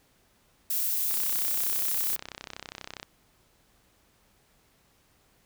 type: noise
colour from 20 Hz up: violet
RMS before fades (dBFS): -28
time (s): 0.7-2.16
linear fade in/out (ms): 5
type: click train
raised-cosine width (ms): 0.2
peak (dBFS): -20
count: 63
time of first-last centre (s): 1.11-3.03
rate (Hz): 32.3
effects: pink hiss -65 dBFS RMS until 5.45 s